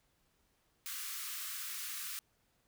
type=high-pass noise; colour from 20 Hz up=white; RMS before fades=-42 dBFS; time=0.86-2.19 s; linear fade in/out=0 ms; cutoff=1100 Hz; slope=96 dB/octave; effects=pink hiss -75 dBFS RMS until 2.67 s